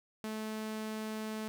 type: tone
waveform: sawtooth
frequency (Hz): 217.3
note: A3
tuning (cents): -21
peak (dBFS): -33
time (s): 0.24-1.48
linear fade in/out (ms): 0
effects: none